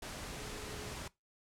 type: tone in noise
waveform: sine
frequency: 422 Hz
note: G#4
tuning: 28 cents sharp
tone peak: -50 dBFS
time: 0.37-0.93 s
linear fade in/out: 5 ms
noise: pink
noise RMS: -44 dBFS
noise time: 0.02-1.08 s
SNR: -9 dB
effects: noise-tail reverb RT60 0.2 s tail -21 dB re dry + low-pass 10000 Hz 12 dB/octave